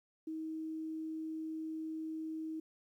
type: tone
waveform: sine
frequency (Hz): 317.4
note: D#4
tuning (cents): +35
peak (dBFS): -38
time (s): 0.27-2.6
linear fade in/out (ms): 5
effects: 12-bit